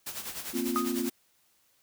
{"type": "noise with tremolo", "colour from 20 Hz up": "white", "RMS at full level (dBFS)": -36, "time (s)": [0.06, 1.1], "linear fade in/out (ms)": 10, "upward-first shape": "sine", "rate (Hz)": 10, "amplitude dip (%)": 65}
{"type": "chord", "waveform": "sine", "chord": "Bb suspended second", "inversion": "none", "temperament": "just", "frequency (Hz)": [233.1, 262.2, 349.6], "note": ["Bb3", "C4", "F4"], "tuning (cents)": [0, 4, 2], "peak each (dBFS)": [-33, -32, -33], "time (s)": [0.53, 1.1], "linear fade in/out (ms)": 20}
{"type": "tone with exponential decay", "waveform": "sine", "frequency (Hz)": 1244.5, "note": "D#6", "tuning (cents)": 0, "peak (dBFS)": -23, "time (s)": [0.76, 0.97], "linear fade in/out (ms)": 0, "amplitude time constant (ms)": 45}
{"effects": ["white hiss -68 dBFS RMS until 1.82 s"]}